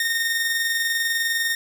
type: tone with tremolo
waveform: sawtooth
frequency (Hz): 1839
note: A#6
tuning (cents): -24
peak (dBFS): -16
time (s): 0-1.55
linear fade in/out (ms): 2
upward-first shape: square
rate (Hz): 20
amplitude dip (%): 30
effects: none